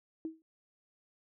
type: tone with exponential decay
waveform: sine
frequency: 320.9 Hz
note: E4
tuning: 46 cents flat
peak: -32 dBFS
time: 0.25-0.42 s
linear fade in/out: 1 ms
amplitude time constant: 36 ms
effects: none